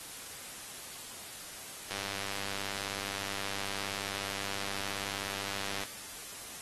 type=click train; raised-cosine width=0.2 ms; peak=-19 dBFS; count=390; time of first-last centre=1.91-5.835 s; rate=99.1 Hz; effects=white hiss -45 dBFS RMS until 6.61 s + AAC 32 kbps